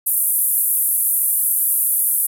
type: band-pass noise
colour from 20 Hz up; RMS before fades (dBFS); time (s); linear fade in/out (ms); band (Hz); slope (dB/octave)
pink; -18; 0.06-2.27; 10; 10000 to 14000; 48
effects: none